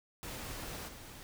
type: noise with level steps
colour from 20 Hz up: pink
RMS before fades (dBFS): -43 / -50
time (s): 0.23-1.23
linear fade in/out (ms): 0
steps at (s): 0.87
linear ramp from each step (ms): 20
effects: none